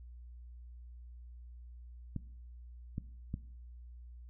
clicks, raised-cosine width 5 ms, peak -24 dBFS, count 3, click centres 2.163 / 2.981 / 3.341 s, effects noise-tail reverb RT60 0.7 s tail -19 dB re dry + added 60 Hz sine -48 dBFS peak until 4.29 s

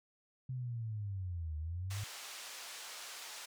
sine linear two-way sweep, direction down then up, 130.81 to 75.5 to 104.6 Hz, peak -37 dBFS, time 0.49-2.04 s, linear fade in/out 5 ms, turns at 1.57 s
white band-pass noise, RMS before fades -48 dBFS, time 1.9-3.46 s, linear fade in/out 10 ms, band 650 to 6900 Hz, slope 12 dB/octave
effects none

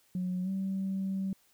sine tone with pitch glide, 182.2 to 192.37 Hz, F#3 to G3, -26 to -32 cents, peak -29 dBFS, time 0.15-1.33 s, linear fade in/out 2 ms, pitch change +94 cents, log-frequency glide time 0.43-0.49 s, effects tanh soft clip ceiling -26 dBFS + white hiss -67 dBFS RMS until 1.53 s

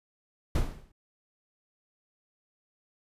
brown noise with exponential decay, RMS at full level -22 dBFS, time 0.55-0.92 s, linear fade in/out 5 ms, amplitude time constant 80 ms, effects resampled to 32000 Hz

